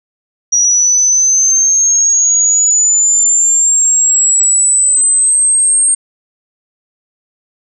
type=linear sweep; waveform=sine; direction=up; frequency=5770 to 8600 Hz; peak=-7 dBFS; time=0.52-5.95 s; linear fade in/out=10 ms; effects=none